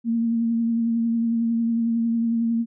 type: tone with vibrato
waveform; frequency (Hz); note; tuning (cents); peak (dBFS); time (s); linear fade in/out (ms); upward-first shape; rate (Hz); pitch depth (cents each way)
sine; 230.5; A#3; -19; -19; 0.04-2.66; 50; triangle; 11; 28
effects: none